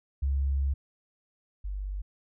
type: tone pair in turn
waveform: sine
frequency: 68.7 / 48.8 Hz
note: C#2 / G1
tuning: -15 / -7 cents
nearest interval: tritone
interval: 592 cents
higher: first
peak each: -24 / -31 dBFS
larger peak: first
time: 0.22-0.74 / 1.64-2.02 s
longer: first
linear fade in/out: 10 ms
effects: none